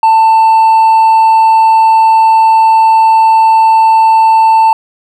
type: tone with hard clipping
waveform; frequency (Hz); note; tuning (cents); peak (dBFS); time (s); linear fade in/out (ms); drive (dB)
sine; 890; A5; +20; -4; 0.03-4.73; 2; 2
effects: none